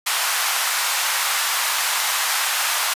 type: high-pass noise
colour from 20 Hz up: pink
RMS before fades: -21 dBFS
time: 0.06-2.94 s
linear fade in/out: 10 ms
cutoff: 880 Hz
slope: 24 dB/octave
effects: resampled to 32000 Hz